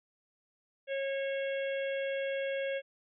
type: harmonic tone with a mistuned harmonic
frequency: 546 Hz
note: C#5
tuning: 26 cents flat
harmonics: 1 / 3 / 4 / 5 / 6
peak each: -32 / -42 / -44 / -46 / -48 dBFS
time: 0.87-2.82 s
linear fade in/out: 50 ms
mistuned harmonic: 6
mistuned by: +16 cents
effects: none